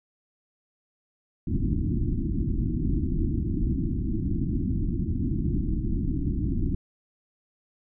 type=low-pass noise; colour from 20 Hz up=pink; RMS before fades=-26 dBFS; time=1.47-6.75 s; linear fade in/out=5 ms; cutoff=340 Hz; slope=96 dB/octave; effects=none